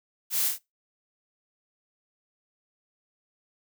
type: noise with echo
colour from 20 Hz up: blue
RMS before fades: -27 dBFS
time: 0.3-0.52 s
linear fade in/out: 50 ms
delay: 34 ms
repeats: 2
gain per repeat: -4 dB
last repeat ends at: 0.588 s
effects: noise-tail reverb RT60 0.2 s tail -22 dB re dry